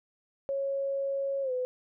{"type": "tone with pitch glide", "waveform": "sine", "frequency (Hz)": [550, 504.4], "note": ["C#5", "B4"], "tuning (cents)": [-14, 36], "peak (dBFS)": -28, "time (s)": [0.49, 1.65], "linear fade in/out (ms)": 0, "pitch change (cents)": -150, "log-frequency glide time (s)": [1.42, 1.52], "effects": []}